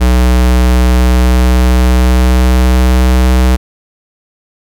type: tone with pitch glide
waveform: square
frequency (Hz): 62 to 63.16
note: B1 to B1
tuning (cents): +7 to +39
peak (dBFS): -6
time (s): 0-3.57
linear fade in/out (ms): 20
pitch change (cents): +32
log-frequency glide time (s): 0.89-3.32
effects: none